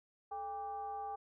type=tone with frequency modulation; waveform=sine; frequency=802 Hz; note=G5; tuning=39 cents sharp; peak=-39 dBFS; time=0.31-1.16 s; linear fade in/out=10 ms; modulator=367 Hz; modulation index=0.58; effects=none